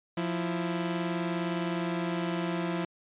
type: tone pair together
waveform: sawtooth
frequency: 175 / 330.4 Hz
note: F3 / E4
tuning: +4 / +4 cents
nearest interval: major seventh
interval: 1100 cents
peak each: -27 / -29 dBFS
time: 0.17-2.85 s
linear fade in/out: 5 ms
effects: resampled to 8000 Hz